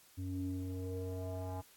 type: tone with low-pass filter sweep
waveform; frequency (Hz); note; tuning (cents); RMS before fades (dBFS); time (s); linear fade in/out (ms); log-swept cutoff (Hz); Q
square; 92.5; F#2; 0; -40; 0.17-1.62; 20; 220 to 870; 4.3
effects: white hiss -63 dBFS RMS until 1.76 s + AAC 64 kbps